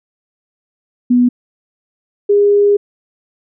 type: tone pair in turn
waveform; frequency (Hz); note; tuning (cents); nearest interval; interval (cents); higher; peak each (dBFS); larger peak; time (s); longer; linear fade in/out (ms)
sine; 245.7 / 407.8; B3 / G#4; -9 / -32; major sixth; 877; second; -7; neither; 1.1-1.29 / 2.29-2.77; second; 10
effects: none